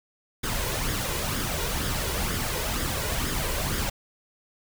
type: noise with flanger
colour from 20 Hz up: pink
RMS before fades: -28 dBFS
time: 0.43-3.9 s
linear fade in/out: 10 ms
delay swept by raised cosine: 0.58 to 2.08 ms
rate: 2.1 Hz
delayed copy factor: +0.55
effects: none